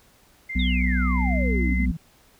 sine tone with pitch glide, 2093 to 2058 Hz, C7 to C7, 0 to -29 cents, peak -29 dBFS, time 0.49-1.86 s, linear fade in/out 10 ms, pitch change -29 cents, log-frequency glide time 1.23-1.65 s
harmonic tone, 62.2 Hz, B1, 13 cents sharp, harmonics 1 / 3 / 4, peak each -21 / -26 / -27 dBFS, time 0.55-1.92 s, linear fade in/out 10 ms
sine exponential sweep, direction down, 3786 to 154.8 Hz, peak -29 dBFS, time 0.59-1.97 s, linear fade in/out 5 ms
effects pink hiss -57 dBFS RMS until 2.39 s

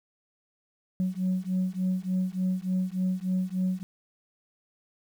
sine beating tone pair, 183.5 / 186.9 Hz, F#3 / F#3, -14 / +18 cents, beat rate 3.4 Hz, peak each -27 dBFS, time 1-3.83 s, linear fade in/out 0 ms, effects tanh soft clip ceiling -21 dBFS + 9-bit

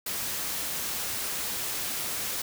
white noise, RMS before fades -32 dBFS, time 0.06-2.42 s, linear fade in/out 5 ms, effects none

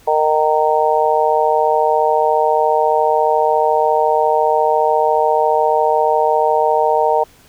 harmonic tone, 154.3 Hz, D#3, 14 cents flat, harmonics 3 / 4 / 5 / 6, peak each -17 / -17 / -17 / -17 dBFS, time 0.07-7.24 s, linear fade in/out 10 ms, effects pink hiss -48 dBFS RMS until 7.48 s

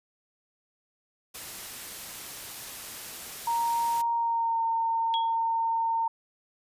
white noise, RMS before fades -40 dBFS, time 1.34-4.02 s, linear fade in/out 10 ms
sine tone with pitch glide, 932.3 to 911.5 Hz, A#5 to A#5, 0 to -39 cents, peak -24 dBFS, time 3.47-6.08 s, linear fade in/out 5 ms, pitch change -39 cents, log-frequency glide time 4.15-4.61 s
sine tone with exponential decay, 3322 Hz, G#7, in tune, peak -26 dBFS, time 5.14-5.36 s, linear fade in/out 0 ms, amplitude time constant 46 ms
effects resampled to 32000 Hz

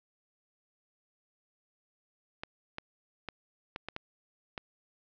clicks, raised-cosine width 0.3 ms, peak -21 dBFS, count 7, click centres 2.435 / 2.784 / 3.287 / 3.761 / 3.886 / 3.964 / 4.578 s, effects low-pass 5000 Hz 12 dB/octave

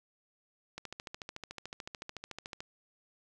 click train, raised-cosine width 0.2 ms, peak -24 dBFS, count 26, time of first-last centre 0.78-2.605 s, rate 13.7 Hz, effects none

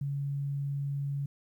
sine tone, 140.7 Hz, C#3, 26 cents sharp, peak -30 dBFS, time 0.01-1.26 s, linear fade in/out 5 ms, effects 11-bit

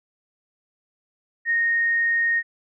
sine tone, 1856 Hz, A#6, 8 cents flat, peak -18 dBFS, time 1.45-2.43 s, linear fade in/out 50 ms, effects none

